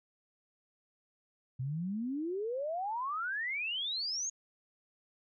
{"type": "exponential sweep", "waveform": "sine", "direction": "up", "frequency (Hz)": [123.47, 6740], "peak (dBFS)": -33, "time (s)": [1.59, 4.3], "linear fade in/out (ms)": 10, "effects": []}